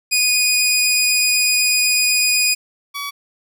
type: tone pair in turn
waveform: 15% pulse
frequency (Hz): 2473 / 1135.8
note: D#7 / C#6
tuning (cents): -11 / +42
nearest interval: octave + minor second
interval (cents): 1347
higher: first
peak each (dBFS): -7 / -18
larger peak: first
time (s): 0.11-2.55 / 2.94-3.11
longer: first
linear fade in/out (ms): 20
effects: none